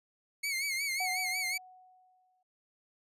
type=tone with vibrato; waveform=sawtooth; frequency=2191 Hz; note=C#7; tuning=21 cents flat; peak=-28 dBFS; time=0.43-1.58 s; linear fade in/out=10 ms; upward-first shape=sine; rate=5.5 Hz; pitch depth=85 cents each way
type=tone with exponential decay; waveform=sine; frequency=740 Hz; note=F#5; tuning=in tune; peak=-33 dBFS; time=1-2.43 s; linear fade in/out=5 ms; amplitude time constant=310 ms
effects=resampled to 32000 Hz

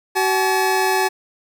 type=tone pair together; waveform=25% pulse; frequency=378.2 / 857 Hz; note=F#4 / A5; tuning=+38 / -46 cents; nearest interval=octave + major second; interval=1416 cents; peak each=-15 dBFS; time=0.15-1.09 s; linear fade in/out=20 ms; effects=none

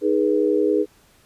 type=chord; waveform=sine; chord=G# minor; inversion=second; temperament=equal with one note detuned; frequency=311.1 / 415.3 / 486.2 Hz; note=D#4 / G#4 / B4; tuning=0 / 0 / -27 cents; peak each=-21 / -19 / -22 dBFS; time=0.01-0.86 s; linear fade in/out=50 ms; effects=pink hiss -56 dBFS RMS until 1.25 s + resampled to 32000 Hz

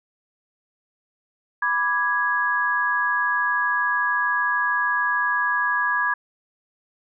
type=chord; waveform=sine; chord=G# diminished; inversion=first; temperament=equal; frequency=987.8 / 1174.7 / 1661.2 Hz; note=B5 / D6 / G#6; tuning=0 / 0 / 0 cents; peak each=-25 / -27 / -21 dBFS; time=1.62-6.14 s; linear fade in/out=5 ms; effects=none

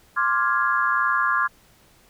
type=chord; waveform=sine; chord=D half-diminished seventh; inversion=third; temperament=equal with one note detuned; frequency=1052.6 / 1174.7 / 1396.9 / 1661.2 Hz; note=C6 / D6 / F6 / Ab6; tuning=+10 / 0 / 0 / 0 cents; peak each=-24 dBFS; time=0.16-1.48 s; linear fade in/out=20 ms; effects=pink hiss -56 dBFS RMS until 2.09 s

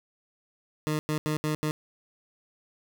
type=tone bursts at uneven times; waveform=20% pulse; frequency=153.2 Hz; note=D#3; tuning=27 cents flat; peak=-21 dBFS; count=5; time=0.87-0.99 / 1.09-1.18 / 1.26-1.37 / 1.44-1.55 / 1.63-1.71 s; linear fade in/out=0 ms; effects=none

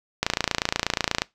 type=click train; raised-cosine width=0.2 ms; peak=-3 dBFS; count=29; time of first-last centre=0.23-1.219 s; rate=28.3 Hz; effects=noise-tail reverb RT60 0.2 s tail -22 dB re dry

